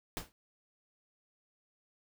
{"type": "noise with exponential decay", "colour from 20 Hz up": "pink", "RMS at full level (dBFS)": -35, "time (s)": [0.17, 0.32], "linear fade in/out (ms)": 0, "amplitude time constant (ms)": 32, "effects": []}